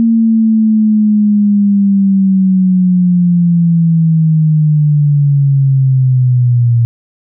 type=linear sweep; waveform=sine; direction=down; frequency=229.4 to 116.54 Hz; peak=-6 dBFS; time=0-6.85 s; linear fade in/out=0 ms; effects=none